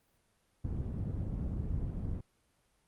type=low-pass noise; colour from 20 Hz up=white; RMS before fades=-36 dBFS; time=0.64-2.21 s; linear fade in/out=10 ms; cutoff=120 Hz; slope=12 dB/octave; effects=pink hiss -73 dBFS RMS until 2.87 s + Opus 32 kbps